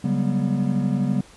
triangle tone cluster, 140.1 / 187.4 / 199.6 / 242.3 Hz, C#3 / F#3 / G3 / B3, +19 / +22 / +32 / -33 cents, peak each -23 dBFS, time 0.04-1.21 s, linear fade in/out 5 ms, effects pink hiss -49 dBFS RMS until 1.36 s + resampled to 24000 Hz

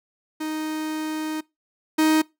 45% pulse tone pair in turn, 311.1 / 312.9 Hz, D#4 / D#4, 0 / +10 cents, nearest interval unison, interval 10 cents, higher second, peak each -26 / -16 dBFS, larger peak second, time 0.4-1.41 / 1.98-2.22 s, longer first, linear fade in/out 10 ms, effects noise-tail reverb RT60 0.2 s tail -22 dB re dry

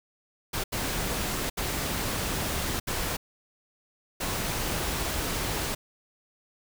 pink noise bursts at uneven times, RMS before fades -30 dBFS, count 5, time 0.53-0.64 / 0.72-1.5 / 1.57-2.8 / 2.87-3.17 / 4.2-5.75 s, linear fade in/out 10 ms, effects none

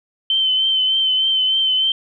sine tone with vibrato, 3081 Hz, G7, 31 cents flat, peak -14 dBFS, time 0.3-1.92 s, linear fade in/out 2 ms, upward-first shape triangle, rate 3.3 Hz, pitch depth 33 cents each way, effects none

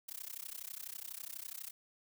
blue noise with amplitude modulation, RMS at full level -42 dBFS, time 0.08-1.71 s, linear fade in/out 10 ms, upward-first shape sine, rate 32.1 Hz, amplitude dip 100%, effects none

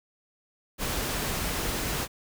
pink noise, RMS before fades -30 dBFS, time 0.78-2.08 s, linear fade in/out 50 ms, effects none

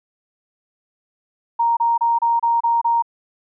sine tone bursts, 932.3 Hz, A#5, in tune, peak -14 dBFS, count 7, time 1.59-3.024 s, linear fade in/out 10 ms, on 180 ms, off 29 ms, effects none

